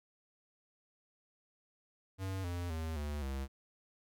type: tone with pitch steps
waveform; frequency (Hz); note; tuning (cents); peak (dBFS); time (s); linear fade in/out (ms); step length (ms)
square; 95.5 / 87.57 / 80.31 / 73.64 / 67.53; G2 / F2 / E2 / D2 / C#2; -45 / +5 / -45 / +5 / -45; -37; 2.18-3.48; 50; 260
effects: none